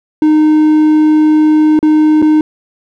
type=tone with dropouts; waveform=triangle; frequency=307.7 Hz; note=D#4; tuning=19 cents flat; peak=-3 dBFS; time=0.22-2.41 s; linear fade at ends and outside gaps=2 ms; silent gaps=1.791-1.828 / 2.219-2.224 s; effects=none